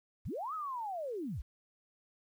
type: linear two-way sweep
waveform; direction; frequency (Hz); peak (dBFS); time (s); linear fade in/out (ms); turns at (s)
sine; up then down; 34.65 to 1306 to 34.65; -36; 0.25-1.42; 10; 0.54
effects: 11-bit